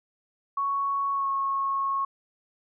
sine tone with pitch glide, 1111 to 1095.1 Hz, C#6 to C#6, +4 to -21 cents, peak -24 dBFS, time 0.57-2.05 s, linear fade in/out 5 ms, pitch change -25 cents, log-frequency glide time 1.12-1.29 s, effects none

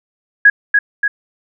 sine tone with echo, 1661.2 Hz, G#6, in tune, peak -3 dBFS, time 0.45-0.5 s, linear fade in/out 5 ms, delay 290 ms, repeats 2, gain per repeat -4 dB, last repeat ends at 1.08 s, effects none

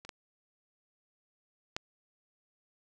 clicks, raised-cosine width 0.2 ms, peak -30 / -24 / -16 dBFS, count 3, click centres 0.05 / 0.092 / 1.765 s, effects none

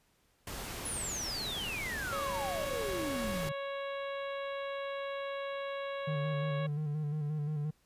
pink noise, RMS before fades -41 dBFS, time 0.47-3.49 s, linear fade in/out 2 ms
sine exponential sweep, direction down, 10550 to 142.7 Hz, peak -36 dBFS, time 0.85-3.52 s, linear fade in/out 5 ms
harmonic tone, 554.4 Hz, C#5, in tune, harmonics 1 / 2 / 3 / 4 / 5 / 6 / 7, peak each -37 / -43 / -47 / -49 / -51 / -53 / -54 dBFS, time 2.12-6.67 s, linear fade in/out 10 ms
triangle tone with vibrato, 150 Hz, D3, 37 cents sharp, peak -30 dBFS, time 6.07-7.71 s, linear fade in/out 10 ms, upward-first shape square, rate 5.7 Hz, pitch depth 38 cents each way
effects pink hiss -71 dBFS RMS until 7.85 s + resampled to 32000 Hz

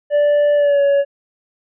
triangle tone with pitch glide, 585 to 562.8 Hz, D5 to C#5, -7 to +26 cents, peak -9 dBFS, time 0.1-1.05 s, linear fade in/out 50 ms, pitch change -67 cents, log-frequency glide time 0.55-0.82 s, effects resampled to 8000 Hz

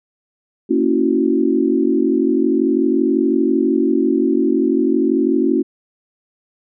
sine chord, F# dominant seventh, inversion first, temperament equal with one note detuned, 231.6 / 277.2 / 329.6 / 370 Hz, A#3 / C#4 / E4 / F#4, -11 / 0 / 0 / 0 cents, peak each -20 / -17 / -18 / -19 dBFS, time 0.69-5.63 s, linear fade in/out 20 ms, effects none

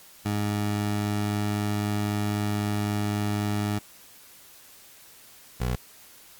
20% pulse tone pair in turn, 103.83 / 61.74 Hz, G#2 / B1, 0 / 0 cents, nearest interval major sixth, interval 900 cents, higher first, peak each -20 dBFS, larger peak neither, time 0.25-3.79 / 5.6-5.76 s, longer first, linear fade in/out 10 ms, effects white hiss -51 dBFS RMS until 6.39 s + Opus 48 kbps

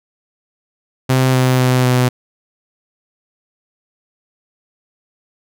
sawtooth tone with pitch steps, 130 / 128.58 / 127.18 / 125.79 Hz, C3 / C3 / C3 / B2, -11 / -30 / -49 / +32 cents, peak -7 dBFS, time 1.09-2.09 s, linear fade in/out 10 ms, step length 250 ms, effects none

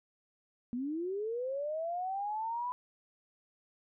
sine linear sweep, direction up, 233.1 to 1000 Hz, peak -33 dBFS, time 0.73-2.72 s, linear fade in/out 0 ms, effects none

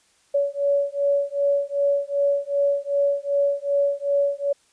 sine beating tone pair, 564 / 566.6 Hz, C#5 / C#5, +30 / +38 cents, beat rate 2.6 Hz, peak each -22 dBFS, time 0.34-4.53 s, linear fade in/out 10 ms, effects white hiss -61 dBFS RMS until 4.72 s + resampled to 22050 Hz

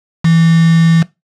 sine tone with quantisation, 164.81 Hz, E3, in tune, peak -6 dBFS, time 0.24-1.03 s, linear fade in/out 10 ms, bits 3, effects noise-tail reverb RT60 0.2 s tail -19 dB re dry + low-pass 6000 Hz 12 dB/octave

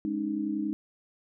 sine chord, Ab suspended fourth, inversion none, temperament equal with one note detuned, 207.7 / 277.2 / 308.1 Hz, Ab3 / Db4 / Eb4, 0 / 0 / -17 cents, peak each -33 / -35 / -30 dBFS, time 0.05-0.73 s, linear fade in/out 0 ms, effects none

